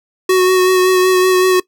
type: tone with vibrato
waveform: square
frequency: 370 Hz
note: F#4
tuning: in tune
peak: -9 dBFS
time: 0.29-1.6 s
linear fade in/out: 5 ms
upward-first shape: sine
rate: 5.3 Hz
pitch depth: 19 cents each way
effects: noise-tail reverb RT60 0.1 s tail -20 dB re dry